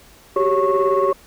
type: tone cluster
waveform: sine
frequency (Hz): 380.5 / 398.2 / 553 / 1098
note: F#4 / G4 / C#5 / C#6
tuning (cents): +48 / +27 / -4 / -17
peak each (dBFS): -19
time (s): 0.36-1.13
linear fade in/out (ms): 5
effects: tanh soft clip ceiling -8 dBFS + pink hiss -48 dBFS RMS until 1.26 s